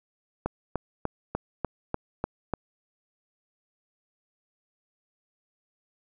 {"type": "click train", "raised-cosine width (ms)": 1, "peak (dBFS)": -13, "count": 8, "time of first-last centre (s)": [0.46, 2.537], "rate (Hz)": 3.37, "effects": []}